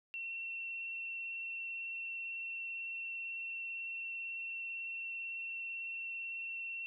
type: tone with vibrato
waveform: sine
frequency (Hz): 2711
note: E7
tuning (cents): +48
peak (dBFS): -39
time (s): 0.14-6.86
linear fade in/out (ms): 0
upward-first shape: triangle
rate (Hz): 18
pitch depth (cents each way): 17
effects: none